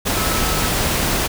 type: tone in noise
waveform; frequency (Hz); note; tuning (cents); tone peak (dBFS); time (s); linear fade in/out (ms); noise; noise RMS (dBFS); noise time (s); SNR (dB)
sine; 1300; E6; -24; -28; 0.16-0.69; 20; pink; -19; 0.05-1.28; -12
effects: none